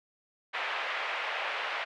white band-pass noise, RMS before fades -34 dBFS, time 0.53-1.85 s, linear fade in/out 20 ms, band 550 to 2700 Hz, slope 24 dB/octave, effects none

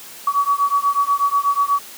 sine beating tone pair, 1131 / 1139.2 Hz, C#6 / C#6, +34 / +47 cents, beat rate 8.2 Hz, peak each -18 dBFS, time 0.27-1.79 s, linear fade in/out 5 ms, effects white hiss -38 dBFS RMS until 1.97 s + high-pass 150 Hz 12 dB/octave

